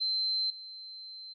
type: tone with level steps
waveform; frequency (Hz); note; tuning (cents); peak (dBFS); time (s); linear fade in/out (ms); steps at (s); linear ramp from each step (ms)
sine; 4100; C8; -36; -27 / -42; 0-1.34; 20; 0.5; 2
effects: MP3 48 kbps